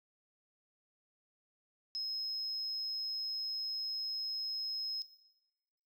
triangle tone, 5140 Hz, E8, 45 cents flat, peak -32 dBFS, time 1.95-5.02 s, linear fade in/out 0 ms, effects noise-tail reverb RT60 1.0 s tail -18 dB re dry + tanh soft clip ceiling -34 dBFS

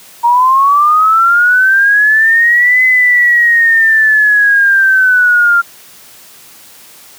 sine linear two-way sweep, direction up then down, 932.3 to 2034 to 1385 Hz, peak -5 dBFS, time 0.23-5.62 s, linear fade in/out 20 ms, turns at 2.84 s, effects white hiss -38 dBFS RMS until 7.18 s + high-pass 100 Hz 12 dB/octave

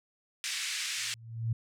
pink band-pass noise, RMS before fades -35 dBFS, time 0.44-1.14 s, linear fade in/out 0 ms, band 1900 to 8700 Hz, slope 24 dB/octave
sine tone with exponential growth, 114.3 Hz, A#2, 34 cents flat, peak -25 dBFS, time 0.97-1.53 s, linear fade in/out 5 ms, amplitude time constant 120 ms
effects none

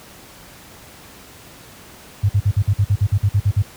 sine tone bursts, 100.7 Hz, G2, 47 cents sharp, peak -11 dBFS, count 13, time 2.23-3.623 s, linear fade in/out 10 ms, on 61 ms, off 50 ms, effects pink hiss -42 dBFS RMS until 3.76 s + high-pass 60 Hz 12 dB/octave

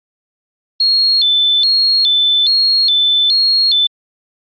sine tone with vibrato, 3884 Hz, B7, 30 cents flat, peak -9 dBFS, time 0.8-3.87 s, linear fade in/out 5 ms, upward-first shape square, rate 1.2 Hz, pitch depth 170 cents each way, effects Opus 48 kbps

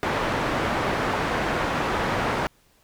white low-pass noise, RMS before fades -25 dBFS, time 0.03-2.47 s, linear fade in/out 0 ms, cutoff 1300 Hz, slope 12 dB/octave, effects pink hiss -61 dBFS RMS until 2.83 s

